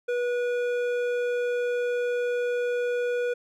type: tone with hard clipping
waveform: sine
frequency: 486.7 Hz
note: B4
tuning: 25 cents flat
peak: -26 dBFS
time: 0.08-3.34 s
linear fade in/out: 10 ms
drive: 10 dB
effects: none